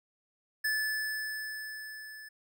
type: tone with level ramp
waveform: square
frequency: 1736 Hz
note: A6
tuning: 24 cents flat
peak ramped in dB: -28 to -46 dBFS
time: 0.64-2.29 s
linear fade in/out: 10 ms
effects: none